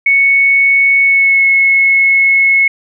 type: tone with pitch glide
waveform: sine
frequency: 2215 to 2186 Hz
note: C#7 to C#7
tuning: -2 to -25 cents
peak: -6 dBFS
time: 0.06-2.68 s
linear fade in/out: 5 ms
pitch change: -23 cents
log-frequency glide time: 1.02-1.45 s
effects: none